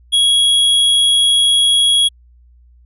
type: tone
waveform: square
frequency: 3322 Hz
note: G#7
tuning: in tune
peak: -10 dBFS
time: 0.12-2.09 s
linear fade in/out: 20 ms
effects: added 60 Hz sine -44 dBFS peak until 2.85 s + resampled to 24000 Hz